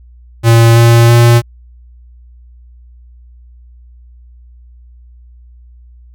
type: tone with pitch steps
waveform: square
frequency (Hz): 115.6 / 116.94 / 118.3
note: A#2 / A#2 / A#2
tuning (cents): -14 / +6 / +26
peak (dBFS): -4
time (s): 0.43-1.42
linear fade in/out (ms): 50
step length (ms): 330
effects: added 60 Hz sine -36 dBFS peak until 6.14 s